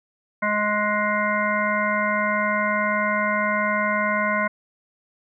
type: harmonic tone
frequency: 209.6 Hz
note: G#3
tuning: 16 cents sharp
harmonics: 1 / 3 / 5 / 7 / 9 / 10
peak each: -28 / -26 / -25 / -26 / -31 / -27 dBFS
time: 0.42-4.48 s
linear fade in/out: 10 ms
effects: none